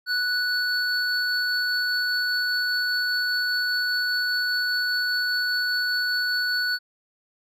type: tone pair together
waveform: triangle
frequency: 1480 / 4435 Hz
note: F#6 / C#8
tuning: 0 / 0 cents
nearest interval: octave + perfect fifth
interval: 1900 cents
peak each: -22 / -25 dBFS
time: 0.06-6.79 s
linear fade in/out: 50 ms
effects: none